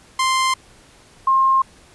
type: tone pair in turn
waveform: sawtooth / sine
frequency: 1046.5 / 1064.8 Hz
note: C6 / C6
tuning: 0 / +30 cents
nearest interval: unison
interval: 30 cents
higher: second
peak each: -12 dBFS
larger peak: neither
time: 0.19-0.54 / 1.27-1.62 s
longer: neither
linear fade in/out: 5 ms
effects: pink hiss -49 dBFS RMS until 1.94 s + resampled to 24000 Hz